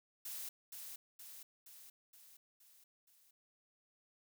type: noise with echo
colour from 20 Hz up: blue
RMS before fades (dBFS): -45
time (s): 0.25-0.49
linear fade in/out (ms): 5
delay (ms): 470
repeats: 6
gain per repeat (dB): -4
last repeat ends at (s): 3.31
effects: none